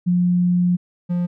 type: tone pair in turn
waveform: sine / triangle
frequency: 177.7 / 175.86 Hz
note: F3 / F3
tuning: +30 / +12 cents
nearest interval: unison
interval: 18 cents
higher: first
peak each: -14 / -16 dBFS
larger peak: first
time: 0.06-0.77 / 1.09-1.27 s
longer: first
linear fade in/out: 20 ms
effects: none